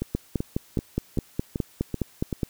two click trains, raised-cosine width 3 ms, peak -14 / -11 dBFS, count 7 / 12, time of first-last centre 0.02-2.328 / 0.15-2.432 s, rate 2.6 / 4.82 Hz, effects white hiss -55 dBFS RMS until 2.49 s

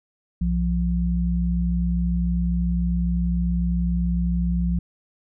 sine tone pair together, 61.88 / 174.61 Hz, B1 / F3, +4 / 0 cents, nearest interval octave + tritone, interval 1796 cents, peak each -22 dBFS, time 0.41-4.79 s, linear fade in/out 5 ms, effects none

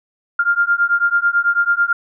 sine beating tone pair, 1396 / 1405.1 Hz, F6 / F6, -1 / +10 cents, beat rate 9.1 Hz, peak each -16 dBFS, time 0.39-1.93 s, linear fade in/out 5 ms, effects none

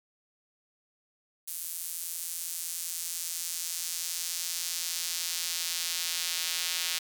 square tone with high-pass filter sweep, 85.1 Hz, F2, 44 cents flat, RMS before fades -34 dBFS, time 1.47-6.99 s, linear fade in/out 10 ms, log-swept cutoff 10000 to 3400 Hz, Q 1, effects none

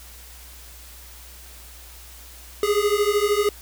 square beating tone pair, 406.8 / 419.8 Hz, G#4 / G#4, -36 / +19 cents, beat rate 13 Hz, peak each -22 dBFS, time 2.63-3.49 s, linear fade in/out 2 ms, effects added 60 Hz sine -44 dBFS peak until 3.61 s + white hiss -45 dBFS RMS until 3.61 s

